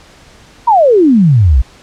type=exponential sweep; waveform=sine; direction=down; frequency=987.8 to 56.1 Hz; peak=-4 dBFS; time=0.67-1.62 s; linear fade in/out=10 ms; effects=pink hiss -41 dBFS RMS until 1.82 s + low-pass 7000 Hz 12 dB/octave